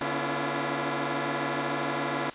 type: tone cluster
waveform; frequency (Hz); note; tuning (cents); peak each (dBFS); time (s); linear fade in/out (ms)
10% pulse; 143.6 / 245 / 280.2 / 332.1 / 344.8; D3 / B3 / C#4 / E4 / F4; -39 / -14 / +19 / +13 / -22; -26; 0.01-2.3; 2
effects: white hiss -45 dBFS RMS until 2.34 s + resampled to 8000 Hz